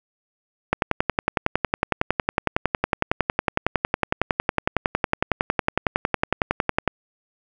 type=click train; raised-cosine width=0.5 ms; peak=-3 dBFS; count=68; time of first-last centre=0.73-6.877 s; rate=10.9 Hz; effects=none